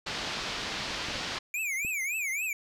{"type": "low-pass noise", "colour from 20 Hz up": "white", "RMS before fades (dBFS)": -35, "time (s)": [0.06, 1.39], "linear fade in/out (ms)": 10, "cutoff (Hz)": 4800, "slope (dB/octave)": 24}
{"type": "clicks", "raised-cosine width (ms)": 3, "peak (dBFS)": -29, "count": 4, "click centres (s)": [0.905, 1.086, 1.155, 1.849]}
{"type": "tone with vibrato", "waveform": "square", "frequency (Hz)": 2337, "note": "D7", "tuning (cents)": -9, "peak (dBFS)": -30, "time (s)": [1.54, 2.53], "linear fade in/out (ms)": 2, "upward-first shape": "triangle", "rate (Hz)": 3.6, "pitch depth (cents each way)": 240}
{"effects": []}